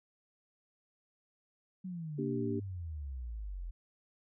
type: exponential sweep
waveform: sine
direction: down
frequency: 190.6 to 41.2 Hz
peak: -38 dBFS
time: 1.84-3.71 s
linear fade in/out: 10 ms
type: chord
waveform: sine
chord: G minor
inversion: first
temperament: equal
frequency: 233.1 / 293.7 / 392 Hz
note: Bb3 / D4 / G4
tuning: 0 / 0 / 0 cents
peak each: -37 dBFS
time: 2.18-2.6 s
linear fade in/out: 10 ms
effects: none